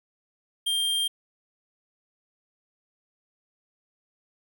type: tone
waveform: square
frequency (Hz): 3191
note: G7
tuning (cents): +30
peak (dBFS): -24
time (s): 0.66-1.08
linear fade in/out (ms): 10
effects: 10-bit